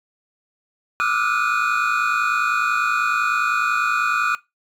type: tone cluster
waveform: triangle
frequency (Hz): 1182 / 1301 / 1407 / 1457 / 2471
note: D6 / E6 / F6 / F#6 / D#7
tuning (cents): +11 / -23 / +12 / -27 / -13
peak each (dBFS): -22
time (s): 1-4.35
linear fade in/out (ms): 0
effects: noise-tail reverb RT60 0.2 s tail -19 dB re dry + tanh soft clip ceiling -8 dBFS